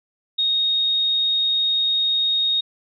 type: tone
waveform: sine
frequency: 3729 Hz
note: A#7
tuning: in tune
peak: -17 dBFS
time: 0.38-2.61 s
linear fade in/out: 10 ms
effects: none